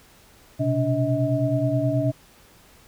sine tone cluster, 122.2 / 131.6 / 288.7 / 636 Hz, B2 / C3 / D4 / D#5, -18 / +10 / -30 / +38 cents, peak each -25 dBFS, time 0.59-2.12 s, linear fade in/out 20 ms, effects pink hiss -53 dBFS RMS until 2.87 s

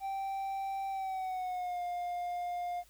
triangle tone with pitch glide, 780 to 707 Hz, G5 to F5, -9 to +21 cents, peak -32 dBFS, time 0-2.84 s, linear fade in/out 50 ms, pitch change -170 cents, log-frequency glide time 0.89-1.82 s, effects added 53 Hz sine -64 dBFS peak until 2.89 s + white hiss -64 dBFS RMS until 2.89 s

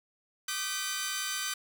10% pulse tone cluster, 1167 / 1225 / 1533 / 1965 Hz, D6 / D#6 / G6 / B6, -11 / -27 / -39 / -9 cents, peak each -33 / -31 / -26 / -30 dBFS, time 0.48-1.54 s, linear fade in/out 5 ms, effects none

